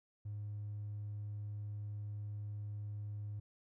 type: tone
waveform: triangle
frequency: 103.9 Hz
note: G#2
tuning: 1 cent sharp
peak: -37 dBFS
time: 0.25-3.4 s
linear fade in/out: 10 ms
effects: tanh soft clip ceiling -37 dBFS